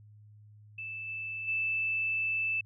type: tone with level steps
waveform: sine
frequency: 2637 Hz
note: E7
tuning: in tune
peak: -37 / -35 / -28 dBFS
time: 0.78-2.61 s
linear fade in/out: 5 ms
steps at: 1.07 / 1.47 s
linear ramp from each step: 20 ms
effects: added 105 Hz sine -52 dBFS peak until 2.65 s